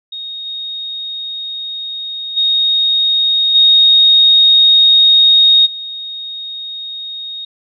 sine tone with level steps, 3729 Hz, A#7, in tune, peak -23 / -21 / -10 / -5 / -23 dBFS, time 0.12-7.45 s, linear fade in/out 5 ms, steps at 0.45 / 2.36 / 3.54 / 5.65 s, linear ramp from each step 20 ms, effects none

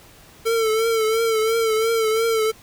square tone with vibrato, 447 Hz, A4, 27 cents sharp, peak -18 dBFS, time 0.45-2.52 s, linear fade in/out 20 ms, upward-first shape triangle, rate 2.9 Hz, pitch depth 59 cents each way, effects pink hiss -48 dBFS RMS until 2.62 s

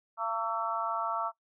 harmonic tone with a mistuned harmonic, 226.9 Hz, A#3, 47 cents flat, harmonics 3 / 4 / 5 / 6, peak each -37 / -34 / -34 / -34 dBFS, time 0.17-1.32 s, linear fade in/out 50 ms, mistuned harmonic 6, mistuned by -43 cents, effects noise-tail reverb RT60 0.1 s tail -18 dB re dry

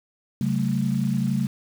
sine tone cluster, 136.7 / 189.6 / 220.4 Hz, C#3 / F#3 / A3, -24 / +43 / +3 cents, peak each -25 dBFS, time 0.41-1.47 s, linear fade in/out 2 ms, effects 7-bit

